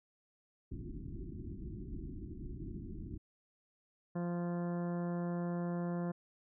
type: low-pass noise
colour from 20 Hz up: pink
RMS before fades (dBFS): -44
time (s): 0.71-3.18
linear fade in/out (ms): 10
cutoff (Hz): 370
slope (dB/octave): 96
type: harmonic tone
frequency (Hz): 173.9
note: F3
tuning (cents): -7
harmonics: 1 / 2 / 3 / 4 / 5 / 6 / 7 / 8 / 9 / 10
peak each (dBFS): -35 / -43 / -45 / -48 / -57 / -52 / -62 / -57 / -64 / -60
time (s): 4.15-6.12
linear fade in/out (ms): 10
effects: none